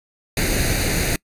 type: noise with comb filter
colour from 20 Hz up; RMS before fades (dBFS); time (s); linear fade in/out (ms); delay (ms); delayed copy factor
pink; -20; 0.37-1.16; 2; 0.46; +0.7
effects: noise-tail reverb RT60 0.1 s tail -25 dB re dry + resampled to 32000 Hz